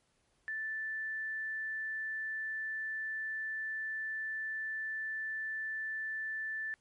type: tone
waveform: sine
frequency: 1760 Hz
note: A6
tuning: in tune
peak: -35 dBFS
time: 0.48-6.74 s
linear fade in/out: 0 ms
effects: pink hiss -74 dBFS RMS until 6.8 s + MP3 48 kbps